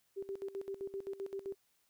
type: tone with tremolo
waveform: sine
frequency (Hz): 392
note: G4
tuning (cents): 0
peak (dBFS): -37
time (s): 0.16-1.55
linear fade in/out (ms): 20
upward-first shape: square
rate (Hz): 7.7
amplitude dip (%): 80
effects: white hiss -75 dBFS RMS until 1.89 s